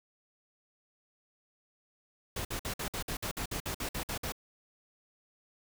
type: noise bursts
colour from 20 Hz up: pink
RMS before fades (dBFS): -36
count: 14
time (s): 2.36-4.322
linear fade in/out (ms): 5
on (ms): 90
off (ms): 54
effects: none